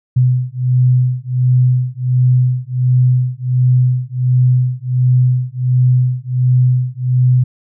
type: beating tone pair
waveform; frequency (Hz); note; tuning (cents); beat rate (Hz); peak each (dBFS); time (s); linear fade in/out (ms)
sine; 125.5 / 126.9; B2 / B2; +28 / +47; 1.4; -13; 0.16-7.44; 10
effects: none